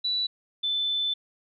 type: tone pair in turn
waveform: sine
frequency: 3951 / 3520 Hz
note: B7 / A7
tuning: 0 / 0 cents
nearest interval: major second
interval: 200 cents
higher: first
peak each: -24 dBFS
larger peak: neither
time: 0.04-0.27 / 0.63-1.14 s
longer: second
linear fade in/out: 10 ms
effects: none

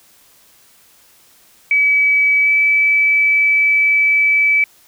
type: tone with pitch glide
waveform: sine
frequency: 2285 to 2302 Hz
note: D7 to D7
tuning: -48 to -35 cents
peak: -10 dBFS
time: 1.71-4.64 s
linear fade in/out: 2 ms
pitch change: +13 cents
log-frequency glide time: 2.43-2.49 s
effects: white hiss -50 dBFS RMS until 4.87 s

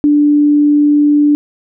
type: tone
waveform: sine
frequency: 293.7 Hz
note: D4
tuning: in tune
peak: -6 dBFS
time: 0.04-1.35 s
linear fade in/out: 0 ms
effects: none

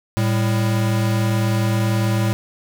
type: tone pair together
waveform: square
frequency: 111.3 / 198.31 Hz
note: A2 / G3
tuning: +20 / +20 cents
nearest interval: minor seventh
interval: 1000 cents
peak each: -18 / -24 dBFS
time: 0.17-2.33 s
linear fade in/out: 0 ms
effects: none

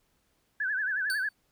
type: tone with vibrato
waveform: sine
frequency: 1613 Hz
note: G6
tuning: 49 cents sharp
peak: -27 dBFS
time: 0.6-1.29 s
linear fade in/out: 5 ms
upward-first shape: sine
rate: 11 Hz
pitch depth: 130 cents each way
type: tone with exponential decay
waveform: sawtooth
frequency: 4531 Hz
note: C#8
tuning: 37 cents sharp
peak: -27 dBFS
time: 1.1-1.33 s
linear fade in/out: 0 ms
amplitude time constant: 49 ms
effects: pink hiss -72 dBFS RMS until 1.51 s

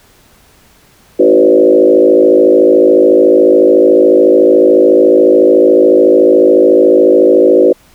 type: tone with frequency modulation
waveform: sine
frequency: 433.2 Hz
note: A4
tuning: 27 cents flat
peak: -3 dBFS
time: 1.19-7.73 s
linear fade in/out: 10 ms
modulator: 53.9 Hz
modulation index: 2.3
effects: pink hiss -46 dBFS RMS until 7.94 s

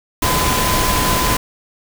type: tone in noise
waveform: sine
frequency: 1014 Hz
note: B5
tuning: 45 cents sharp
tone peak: -20 dBFS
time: 0.22-1.37 s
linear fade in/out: 5 ms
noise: pink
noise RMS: -17 dBFS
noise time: 0.22-1.37 s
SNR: -6 dB
effects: none

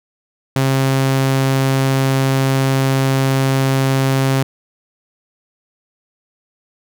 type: tone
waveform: sawtooth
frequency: 134.2 Hz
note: C3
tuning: 44 cents sharp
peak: -9 dBFS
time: 0.56-4.43 s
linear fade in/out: 2 ms
effects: none

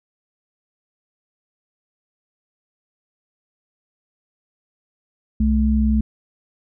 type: tone pair together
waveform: sine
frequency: 64.4 / 216.6 Hz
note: C2 / A3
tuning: -27 / -27 cents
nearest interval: octave + major sixth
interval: 2100 cents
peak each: -17 dBFS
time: 5.4-6.01 s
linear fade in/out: 5 ms
effects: none

